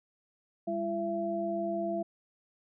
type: tone cluster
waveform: sine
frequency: 201.5 / 338.2 / 672 Hz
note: G3 / E4 / E5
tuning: +48 / +44 / +33 cents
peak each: -37 / -35 / -32 dBFS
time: 0.67-2.03 s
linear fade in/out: 10 ms
effects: none